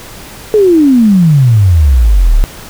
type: exponential sweep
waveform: sine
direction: down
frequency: 440 to 32.88 Hz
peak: -3 dBFS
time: 0.54-2.44 s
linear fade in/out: 0 ms
effects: pink hiss -30 dBFS RMS until 2.69 s